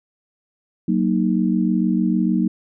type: chord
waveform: sine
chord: D# minor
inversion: first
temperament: just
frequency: 186.68 / 233.3 / 311.1 Hz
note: F#3 / A#3 / D#4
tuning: +16 / +2 / 0 cents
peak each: -19 / -20 / -22 dBFS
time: 0.88-2.48 s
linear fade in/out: 5 ms
effects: none